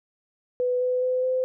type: tone with pitch steps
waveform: sine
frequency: 497.3 / 502.5 / 507.7 / 513.1 Hz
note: B4 / B4 / B4 / C5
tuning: +12 / +30 / +48 / -34 cents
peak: -21 dBFS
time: 0.6-1.44 s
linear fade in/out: 0 ms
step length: 210 ms
effects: none